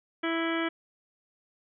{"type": "harmonic tone", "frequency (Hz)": 330, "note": "E4", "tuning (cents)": 2, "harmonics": [1, 2, 3, 4, 5, 6, 7, 9, 10], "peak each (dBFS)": [-29, -36, -40, -36, -37, -38, -38, -42, -43], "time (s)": [0.23, 0.69], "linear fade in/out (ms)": 10, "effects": []}